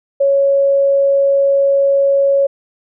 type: tone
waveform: sine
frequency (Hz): 554.4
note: C#5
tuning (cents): 0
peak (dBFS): -9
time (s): 0.2-2.47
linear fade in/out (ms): 10
effects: none